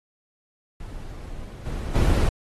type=noise with level steps; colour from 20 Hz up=brown; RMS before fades=-36 / -29 / -18 dBFS; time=0.8-2.29 s; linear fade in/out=2 ms; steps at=1.65 / 1.94 s; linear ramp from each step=20 ms; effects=AAC 32 kbps